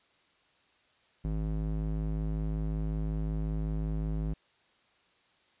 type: tone with band-pass filter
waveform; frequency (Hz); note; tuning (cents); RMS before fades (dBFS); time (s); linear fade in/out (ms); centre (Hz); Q
square; 52.7; G#1; +26; -32; 1.24-4.34; 10; 140; 0.96
effects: white hiss -67 dBFS RMS until 5.6 s + resampled to 8000 Hz